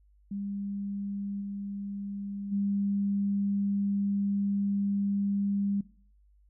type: tone with level steps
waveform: sine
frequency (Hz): 200.2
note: G3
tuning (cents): +37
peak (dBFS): -32 / -34 / -26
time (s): 0.31-5.81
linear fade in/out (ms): 5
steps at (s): 1.4 / 2.51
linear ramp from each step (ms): 20
effects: noise-tail reverb RT60 0.5 s tail -19 dB re dry + added 50 Hz sine -59 dBFS peak until 6.49 s